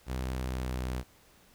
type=tone with pitch glide; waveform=sawtooth; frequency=64 to 62.94 Hz; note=C2 to B1; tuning=-38 to +33 cents; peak=-28 dBFS; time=0.06-1.04 s; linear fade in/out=50 ms; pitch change=-29 cents; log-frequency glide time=0.31-0.86 s; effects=pink hiss -61 dBFS RMS until 1.54 s